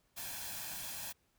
white noise with comb filter, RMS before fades -43 dBFS, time 0.16-1.13 s, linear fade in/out 20 ms, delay 1.2 ms, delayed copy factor +0.6, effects pink hiss -75 dBFS RMS until 1.38 s

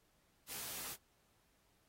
white noise with comb filter, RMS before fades -45 dBFS, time 0.47-0.97 s, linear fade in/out 50 ms, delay 15 ms, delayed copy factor +1, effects pink hiss -75 dBFS RMS until 1.88 s + AAC 48 kbps

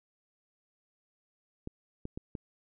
clicks, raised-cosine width 3 ms, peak -25 dBFS, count 4, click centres 1.674 / 2.054 / 2.175 / 2.352 s, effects none

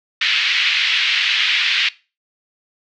pink band-pass noise, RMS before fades -17 dBFS, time 0.21-1.89 s, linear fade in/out 5 ms, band 2100 to 3800 Hz, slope 24 dB/octave, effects noise-tail reverb RT60 0.3 s tail -20 dB re dry + low-pass 6000 Hz 12 dB/octave

